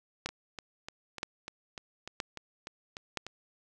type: two click trains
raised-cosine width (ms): 0.2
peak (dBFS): -15 / -23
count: 4 / 11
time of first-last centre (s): 0.26-3.173 / 0.29-3.266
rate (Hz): 1.03 / 3.36
effects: none